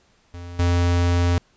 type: tone with level steps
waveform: square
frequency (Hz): 87.31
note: F2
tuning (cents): 0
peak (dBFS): -34 / -17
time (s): 0.34-1.38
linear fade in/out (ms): 0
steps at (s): 0.59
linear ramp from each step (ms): 5
effects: pink hiss -60 dBFS RMS until 1.56 s + resampled to 16000 Hz